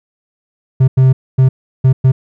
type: tone bursts at uneven times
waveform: triangle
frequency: 130.81 Hz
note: C3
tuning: in tune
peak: -3 dBFS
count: 5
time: 0.8-0.88 / 0.97-1.13 / 1.38-1.49 / 1.84-1.93 / 2.04-2.12 s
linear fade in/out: 10 ms
effects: none